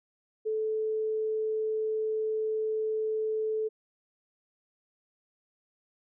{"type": "tone", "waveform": "sine", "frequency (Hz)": 435.8, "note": "A4", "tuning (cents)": -17, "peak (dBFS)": -27, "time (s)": [0.45, 3.69], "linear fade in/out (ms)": 20, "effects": []}